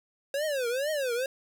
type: tone with vibrato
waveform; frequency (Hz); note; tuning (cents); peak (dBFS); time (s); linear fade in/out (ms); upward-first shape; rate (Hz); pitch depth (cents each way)
square; 540; C#5; -45; -28; 0.34-1.26; 2; triangle; 2.2; 280
effects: none